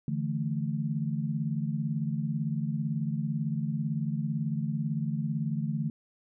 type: chord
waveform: sine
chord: D suspended second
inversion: none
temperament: equal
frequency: 146.83 / 164.81 / 220 Hz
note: D3 / E3 / A3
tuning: 0 / 0 / 0 cents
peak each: -31 / -33 / -33 dBFS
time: 0.08-5.9 s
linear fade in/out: 2 ms
effects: none